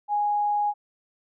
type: tone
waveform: sine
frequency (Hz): 828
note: G#5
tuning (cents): -5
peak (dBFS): -21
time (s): 0.08-0.74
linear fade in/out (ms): 50
effects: none